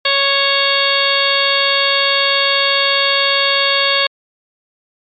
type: harmonic tone with a mistuned harmonic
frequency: 554.4 Hz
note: C#5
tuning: in tune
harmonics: 1 / 2 / 3 / 4 / 5 / 6 / 7 / 8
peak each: -20 / -20 / -20 / -20 / -20 / -20 / -20 / -20 dBFS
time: 0.05-4.07 s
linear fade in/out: 5 ms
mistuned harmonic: 7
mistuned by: -86 cents
effects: MP3 64 kbps